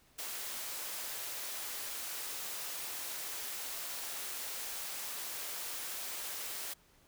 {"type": "high-pass noise", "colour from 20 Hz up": "white", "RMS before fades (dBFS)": -41, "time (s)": [0.18, 6.74], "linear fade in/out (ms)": 10, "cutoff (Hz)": 380, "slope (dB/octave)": 12, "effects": ["pink hiss -66 dBFS RMS until 7.07 s"]}